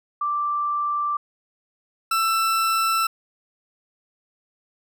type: tone pair in turn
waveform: sine / 40% pulse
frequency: 1174.7 / 1332.1 Hz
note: D6 / E6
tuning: 0 / +18 cents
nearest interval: major second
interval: 218 cents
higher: second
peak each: -21 / -18 dBFS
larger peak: second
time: 0.21-1.17 / 2.11-3.07 s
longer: neither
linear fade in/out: 5 ms
effects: none